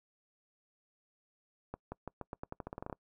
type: accelerating click train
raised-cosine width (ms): 1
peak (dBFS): -26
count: 15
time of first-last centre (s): 1.74-2.928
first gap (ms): 180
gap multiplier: 0.87
effects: noise-tail reverb RT60 0.1 s tail -25 dB re dry